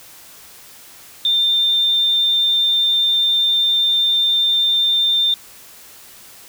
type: tone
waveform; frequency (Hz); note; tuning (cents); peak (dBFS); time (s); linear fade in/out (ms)
sine; 3595; A7; +36; -13; 1.25-5.34; 2
effects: white hiss -42 dBFS RMS until 6.48 s